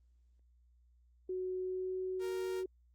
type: tone with pitch glide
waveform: sine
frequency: 370 to 372.8 Hz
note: F#4 to F#4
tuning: 0 to +13 cents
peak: -35 dBFS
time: 1.29-2.66 s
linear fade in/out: 5 ms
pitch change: +13 cents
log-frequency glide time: 1.59-1.97 s
type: tone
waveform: sawtooth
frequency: 466.2 Hz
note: A#4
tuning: in tune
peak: -40 dBFS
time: 2.19-2.64 s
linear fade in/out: 50 ms
effects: added 60 Hz sine -64 dBFS peak until 2.94 s + Opus 32 kbps